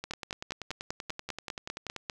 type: two click trains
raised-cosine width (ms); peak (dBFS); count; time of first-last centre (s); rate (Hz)
0.2; -17 / -20; 11 / 21; 0.11-2.098 / 0.04-1.963; 5.03 / 10.4
effects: none